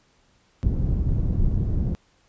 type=low-pass noise; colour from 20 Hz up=pink; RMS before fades=-22 dBFS; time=0.63-1.95 s; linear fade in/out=0 ms; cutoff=160 Hz; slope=12 dB/octave; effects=pink hiss -62 dBFS RMS until 2.28 s + resampled to 16000 Hz